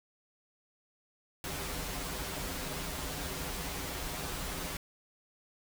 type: noise with comb filter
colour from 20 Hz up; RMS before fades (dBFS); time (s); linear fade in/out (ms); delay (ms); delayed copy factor
pink; -38; 1.44-4.77; 2; 9; -0.75
effects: none